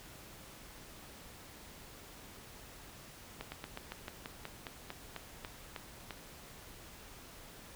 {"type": "slowing click train", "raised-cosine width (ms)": 0.3, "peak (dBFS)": -25, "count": 14, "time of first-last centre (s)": [3.41, 6.107], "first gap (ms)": 110, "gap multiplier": 1.1, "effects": ["pink hiss -53 dBFS RMS until 7.75 s"]}